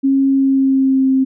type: tone with pitch glide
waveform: sine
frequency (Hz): 271.4 to 264.6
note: C#4 to C4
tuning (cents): -36 to +20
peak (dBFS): -10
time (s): 0.03-1.25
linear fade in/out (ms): 20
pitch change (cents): -44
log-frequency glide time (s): 0.29-1.1
effects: none